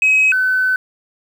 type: tone pair in turn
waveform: sine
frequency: 2546 / 1513.9 Hz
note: D#7 / F#6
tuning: +39 / +39 cents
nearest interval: major sixth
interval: 900 cents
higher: first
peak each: -8 / -12 dBFS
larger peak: first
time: 0.02-0.32 / 0.32-0.76 s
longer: second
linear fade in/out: 2 ms
effects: tanh soft clip ceiling -7 dBFS + 7-bit